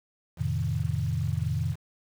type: chord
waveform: sine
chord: F dominant seventh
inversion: none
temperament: equal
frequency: 87.31 / 110 / 130.81 / 155.56 Hz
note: F2 / A2 / C3 / Eb3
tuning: 0 / 0 / 0 / 0 cents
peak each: -31 dBFS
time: 0.37-1.76 s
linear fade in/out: 50 ms
effects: 8-bit